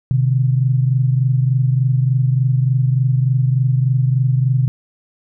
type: tone pair together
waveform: sine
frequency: 126.61 / 150 Hz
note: B2 / D3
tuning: +43 / +37 cents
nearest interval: minor third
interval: 294 cents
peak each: -13 / -19 dBFS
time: 0.11-4.68 s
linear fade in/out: 0 ms
effects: none